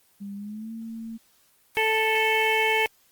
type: tone with pitch glide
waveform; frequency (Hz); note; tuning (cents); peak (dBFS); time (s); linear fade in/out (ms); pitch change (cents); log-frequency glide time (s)
sine; 200.3 to 226.1; G3 to A3; +38 to +47; -33; 0.2-1.18; 20; +209; 0.36-0.72
type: noise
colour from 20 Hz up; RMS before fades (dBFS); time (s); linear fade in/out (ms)
white; -42; 1.75-2.87; 0
type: harmonic tone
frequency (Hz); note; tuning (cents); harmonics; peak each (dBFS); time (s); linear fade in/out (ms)
440; A4; 0; 1 / 2 / 4 / 5 / 6 / 7; -26 / -26 / -30 / -24 / -29 / -31; 1.77-2.86; 0
effects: white hiss -62 dBFS RMS until 3.11 s + Opus 24 kbps